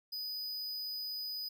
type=tone; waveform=square; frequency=4978 Hz; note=D#8; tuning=in tune; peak=-38 dBFS; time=0.12-1.49 s; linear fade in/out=10 ms; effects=none